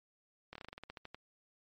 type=slowing click train; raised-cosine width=0.3 ms; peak=-30 dBFS; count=13; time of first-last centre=0.53-1.146 s; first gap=24 ms; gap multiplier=1.13; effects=MP3 48 kbps